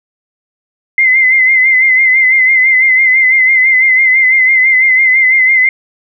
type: tone with vibrato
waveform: sine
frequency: 2067 Hz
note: C7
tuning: 22 cents flat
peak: -5 dBFS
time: 0.98-5.69 s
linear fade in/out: 2 ms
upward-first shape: sine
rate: 6 Hz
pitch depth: 48 cents each way
effects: none